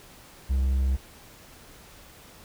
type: tone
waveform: triangle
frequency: 66 Hz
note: C2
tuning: 16 cents sharp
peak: -19 dBFS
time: 0.49-0.97 s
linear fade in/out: 20 ms
effects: pink hiss -50 dBFS RMS until 2.44 s